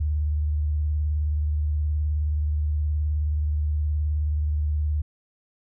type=tone with vibrato; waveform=sine; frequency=75.2 Hz; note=D2; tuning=42 cents sharp; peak=-21 dBFS; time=0-5.02 s; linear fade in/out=10 ms; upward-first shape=square; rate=19 Hz; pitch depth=48 cents each way; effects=none